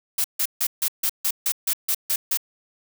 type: noise bursts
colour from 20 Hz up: blue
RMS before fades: -22 dBFS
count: 11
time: 0.18-2.373 s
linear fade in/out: 5 ms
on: 63 ms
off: 150 ms
effects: none